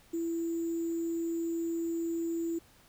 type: tone with sample-and-hold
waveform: sine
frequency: 333.2 Hz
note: E4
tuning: 19 cents sharp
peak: -30 dBFS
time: 0.13-2.59 s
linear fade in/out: 10 ms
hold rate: 7350 Hz
effects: pink hiss -61 dBFS RMS until 2.88 s